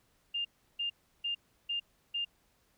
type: tone bursts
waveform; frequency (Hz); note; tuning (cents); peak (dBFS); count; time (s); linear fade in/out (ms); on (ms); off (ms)
sine; 2807; F7; +8; -31; 5; 0.34-2.25; 10; 110; 340
effects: pink hiss -71 dBFS RMS until 2.77 s